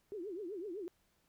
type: tone with vibrato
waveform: sine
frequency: 379 Hz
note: F#4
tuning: 42 cents sharp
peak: -40 dBFS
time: 0.12-0.88 s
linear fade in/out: 0 ms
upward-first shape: triangle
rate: 7.9 Hz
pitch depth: 280 cents each way
effects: pink hiss -75 dBFS RMS until 1.28 s